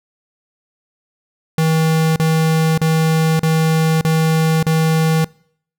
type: tone bursts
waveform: square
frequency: 160 Hz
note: D#3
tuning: 49 cents sharp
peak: -13 dBFS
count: 6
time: 1.58-5.245 s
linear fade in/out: 2 ms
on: 580 ms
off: 37 ms
effects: noise-tail reverb RT60 0.6 s tail -24 dB re dry